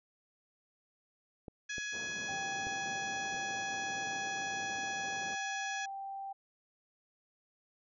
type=clicks; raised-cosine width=2 ms; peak=-31 / -31 / -41 / -31 / -40 dBFS; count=5; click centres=1.482 / 1.782 / 2.311 / 2.669 / 3.344 s
type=harmonic tone; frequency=838 Hz; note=G#5; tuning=15 cents sharp; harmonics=2 / 3 / 4 / 5 / 6 / 7 / 8; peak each=-39 / -44 / -47 / -53 / -55 / -46 / -53 dBFS; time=1.69-5.86 s; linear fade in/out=10 ms
type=band-pass noise; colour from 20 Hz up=pink; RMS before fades=-50 dBFS; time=1.92-5.36 s; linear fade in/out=20 ms; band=180 to 770 Hz; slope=12 dB/octave
type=tone; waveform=sine; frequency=784 Hz; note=G5; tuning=in tune; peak=-39 dBFS; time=2.28-6.33 s; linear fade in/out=10 ms
effects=none